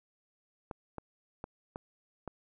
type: clicks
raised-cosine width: 1 ms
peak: -25 dBFS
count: 5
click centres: 0.712 / 0.983 / 1.441 / 1.759 / 2.277 s
effects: none